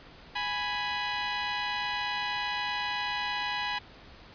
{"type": "tone pair together", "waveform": "15% pulse", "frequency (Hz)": [831.2, 987.8], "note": ["G#5", "B5"], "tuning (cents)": [1, 0], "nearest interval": "minor third", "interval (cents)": 299, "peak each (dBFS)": -26, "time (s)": [0.35, 3.79], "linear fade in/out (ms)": 10, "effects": ["pink hiss -51 dBFS RMS until 4.34 s", "resampled to 11025 Hz"]}